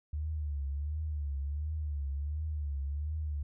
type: tone with vibrato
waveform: sine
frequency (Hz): 73.42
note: D2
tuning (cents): 0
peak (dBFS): -32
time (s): 0.13-3.43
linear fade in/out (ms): 5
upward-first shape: triangle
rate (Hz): 1.4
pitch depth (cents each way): 120
effects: none